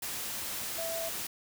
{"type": "tone in noise", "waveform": "sine", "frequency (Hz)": 661, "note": "E5", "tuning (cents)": 5, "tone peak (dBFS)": -35, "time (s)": [0.78, 1.09], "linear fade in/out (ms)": 5, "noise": "white", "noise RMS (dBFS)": -37, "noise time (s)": [0.02, 1.27], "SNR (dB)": -1, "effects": []}